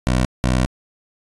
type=tone pair in turn; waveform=15% pulse; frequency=62.7 / 62.93 Hz; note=B1 / B1; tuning=+27 / +33 cents; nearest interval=unison; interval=6 cents; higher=second; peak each=-9 dBFS; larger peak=neither; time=0.07-0.25 / 0.44-0.66 s; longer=second; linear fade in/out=0 ms; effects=resampled to 24000 Hz